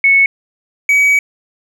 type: tone pair in turn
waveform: sine / triangle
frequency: 2207 / 2270 Hz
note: C#7 / C#7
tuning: -8 / +41 cents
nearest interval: unison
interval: 49 cents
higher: second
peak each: -6 dBFS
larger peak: neither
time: 0.04-0.26 / 0.89-1.19 s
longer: second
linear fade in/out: 2 ms
effects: none